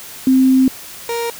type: tone pair in turn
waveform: sine / 30% pulse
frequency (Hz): 261.6 / 467.7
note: C4 / A#4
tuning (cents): 0 / +6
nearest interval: minor seventh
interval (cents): 1006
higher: second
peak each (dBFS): -8 / -16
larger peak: first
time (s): 0.27-0.68 / 1.09-1.3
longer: first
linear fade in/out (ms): 2
effects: white hiss -34 dBFS RMS until 1.39 s